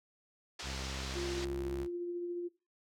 white band-pass noise, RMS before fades -44 dBFS, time 0.59-1.45 s, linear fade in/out 5 ms, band 320 to 5900 Hz, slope 24 dB/octave
sawtooth tone with vibrato, 66.4 Hz, C2, 26 cents sharp, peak -36 dBFS, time 0.62-1.88 s, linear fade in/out 50 ms, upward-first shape sine, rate 3.7 Hz, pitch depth 12 cents each way
sine tone with tremolo, 349.3 Hz, F4, in tune, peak -34 dBFS, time 1.15-2.49 s, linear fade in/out 20 ms, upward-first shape triangle, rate 14 Hz, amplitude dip 30%
effects noise-tail reverb RT60 0.3 s tail -21 dB re dry

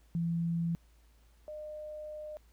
sine tone pair in turn, 168.2 / 608.1 Hz, E3 / D#5, +35 / -40 cents, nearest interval octave + minor seventh, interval 2225 cents, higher second, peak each -29 / -40 dBFS, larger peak first, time 0.15-0.75 / 1.48-2.37 s, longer second, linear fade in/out 0 ms, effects added 56 Hz sine -60 dBFS peak until 2.52 s + pink hiss -70 dBFS RMS until 2.52 s

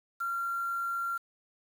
sine tone with quantisation, 1377 Hz, F6, 25 cents flat, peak -30 dBFS, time 0.2-1.18 s, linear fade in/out 10 ms, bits 8, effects none

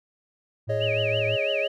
triangle tone with tremolo, 110 Hz, A2, in tune, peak -25 dBFS, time 0.67-1.37 s, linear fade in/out 20 ms, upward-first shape triangle, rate 6.6 Hz, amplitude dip 30%
triangle chord, Ab suspended fourth, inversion none, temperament equal, 415.3 / 554.4 / 622.3 Hz, Ab4 / Db5 / Eb5, 0 / 0 / 0 cents, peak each -31 / -25 / -26 dBFS, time 0.69-1.68 s, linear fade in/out 10 ms
sine tone with vibrato, 2637 Hz, E7, in tune, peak -27 dBFS, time 0.8-1.68 s, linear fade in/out 20 ms, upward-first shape triangle, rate 6 Hz, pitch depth 250 cents each way
effects none

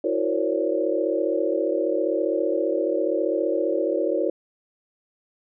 sine tone cluster, 326 / 366.9 / 465.1 / 534 / 569 Hz, E4 / F#4 / A#4 / C5 / C#5, -19 / -15 / -4 / +35 / +45 cents, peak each -27 dBFS, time 0.04-4.3 s, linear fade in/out 5 ms, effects none

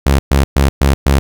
sawtooth tone bursts, 69 Hz, C#2, 7 cents flat, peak -4 dBFS, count 5, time 0.06-1.19 s, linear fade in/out 0 ms, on 130 ms, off 120 ms, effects none

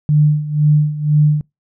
sine tone with tremolo, 150 Hz, D3, 37 cents sharp, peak -7 dBFS, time 0.09-1.41 s, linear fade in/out 0 ms, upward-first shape sine, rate 2 Hz, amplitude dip 80%, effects noise-tail reverb RT60 0.2 s tail -26 dB re dry

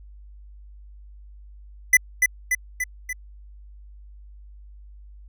square tone with echo, 2000 Hz, B6, 21 cents sharp, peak -11 dBFS, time 1.93-1.97 s, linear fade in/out 5 ms, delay 290 ms, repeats 4, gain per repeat -4 dB, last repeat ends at 3.13 s, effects added 50 Hz sine -42 dBFS peak until 5.28 s

